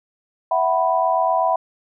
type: chord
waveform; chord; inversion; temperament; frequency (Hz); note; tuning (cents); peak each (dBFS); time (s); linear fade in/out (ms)
sine; E suspended second; none; equal with one note detuned; 659.3 / 747.3 / 987.8; E5 / F#5 / B5; 0 / +17 / 0; -20; 0.51-1.56; 5
effects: none